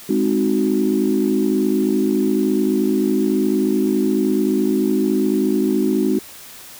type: chord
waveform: sine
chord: Ab dominant seventh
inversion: none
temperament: equal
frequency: 207.7 / 261.6 / 311.1 / 370 Hz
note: Ab3 / C4 / Eb4 / Gb4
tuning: 0 / 0 / 0 / 0 cents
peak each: -20 dBFS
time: 0.09-6.19 s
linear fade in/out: 5 ms
effects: tanh soft clip ceiling -5 dBFS + white hiss -39 dBFS RMS until 6.79 s